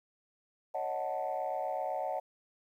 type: chord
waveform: sine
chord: D# half-diminished seventh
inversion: third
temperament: equal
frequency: 554.4 / 622.3 / 740 / 880 Hz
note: C#5 / D#5 / F#5 / A5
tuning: 0 / 0 / 0 / 0 cents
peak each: -38 / -37 / -35 / -39 dBFS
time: 0.74-2.2 s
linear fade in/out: 10 ms
effects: tanh soft clip ceiling -25 dBFS + 11-bit